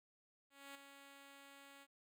5% pulse tone with ADSR envelope, 278.2 Hz, C#4, 6 cents sharp, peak -39 dBFS, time 0.5-1.87 s, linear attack 250 ms, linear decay 7 ms, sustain -8 dB, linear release 49 ms, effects none

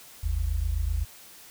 sine tone pair together, 49.98 / 77.78 Hz, G1 / D#2, +34 / 0 cents, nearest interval minor sixth, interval 766 cents, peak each -27 dBFS, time 0.23-1.05 s, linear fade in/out 10 ms, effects white hiss -49 dBFS RMS until 1.5 s

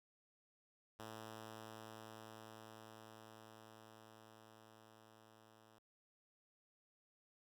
5% pulse tone with level ramp, 110 Hz, A2, in tune, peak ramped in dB -38 to -54 dBFS, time 0.99-5.79 s, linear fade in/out 10 ms, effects none

